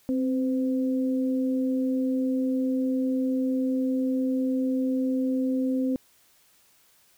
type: tone pair together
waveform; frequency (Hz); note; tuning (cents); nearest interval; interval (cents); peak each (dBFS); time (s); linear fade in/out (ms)
sine; 261.6 / 511.3; C4 / C5; 0 / -40; octave; 1160; -23 / -32; 0.09-5.96; 0
effects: white hiss -61 dBFS RMS until 7.17 s